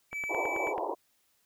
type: tone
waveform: triangle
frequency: 2303 Hz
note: D7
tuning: 34 cents flat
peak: -31 dBFS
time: 0.11-0.74 s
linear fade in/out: 50 ms
type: click train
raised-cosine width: 0.5 ms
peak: -25 dBFS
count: 7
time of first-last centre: 0.13-0.78 s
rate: 9.23 Hz
type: band-pass noise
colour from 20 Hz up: white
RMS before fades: -33 dBFS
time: 0.29-0.95 s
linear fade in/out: 20 ms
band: 310 to 1000 Hz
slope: 96 dB/octave
effects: white hiss -71 dBFS RMS until 1.45 s